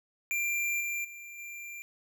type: tone with level steps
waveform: square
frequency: 2375 Hz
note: D7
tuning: 19 cents sharp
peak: -29 / -32 / -44 / -41 dBFS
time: 0.31-1.82 s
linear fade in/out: 0 ms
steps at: 0.8 / 1.04 / 1.38 s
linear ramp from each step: 10 ms
effects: none

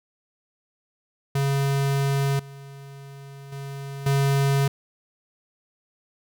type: tone with level steps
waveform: square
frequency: 138.59 Hz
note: C#3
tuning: in tune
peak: -21 / -40 / -33 / -19 dBFS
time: 1.35-4.68 s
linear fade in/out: 5 ms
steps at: 2.39 / 3.52 / 4.06 s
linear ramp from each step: 5 ms
effects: none

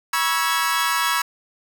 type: chord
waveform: sawtooth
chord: C# minor seventh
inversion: third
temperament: equal with one note detuned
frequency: 968 / 1108.7 / 1318.5 / 1661.2 Hz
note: B5 / C#6 / E6 / G#6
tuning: -35 / 0 / 0 / 0 cents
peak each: -21 dBFS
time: 0.13-1.22 s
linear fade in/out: 5 ms
effects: none

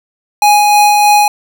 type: tone with tremolo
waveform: square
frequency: 830.6 Hz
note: G#5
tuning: in tune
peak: -5 dBFS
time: 0.42-1.28 s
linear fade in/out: 2 ms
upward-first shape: sine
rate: 3.2 Hz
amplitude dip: 25%
effects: none

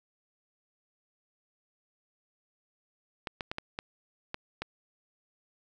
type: clicks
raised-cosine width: 0.3 ms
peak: -18 dBFS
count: 7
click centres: 3.272 / 3.408 / 3.515 / 3.584 / 3.789 / 4.344 / 4.62 s
effects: none

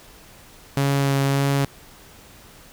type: tone with vibrato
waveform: sawtooth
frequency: 138.59 Hz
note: C#3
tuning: in tune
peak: -14 dBFS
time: 0.77-1.65 s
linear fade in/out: 2 ms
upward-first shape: sine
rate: 1.7 Hz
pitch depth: 12 cents each way
effects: pink hiss -47 dBFS RMS until 2.72 s

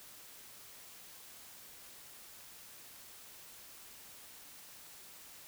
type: silence
effects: white hiss -54 dBFS RMS until 5.47 s

